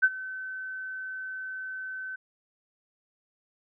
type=tone with ADSR envelope; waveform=sine; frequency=1526 Hz; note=G6; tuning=47 cents flat; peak=-15 dBFS; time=0.02-2.16 s; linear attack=21 ms; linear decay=45 ms; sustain=-19 dB; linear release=8 ms; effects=none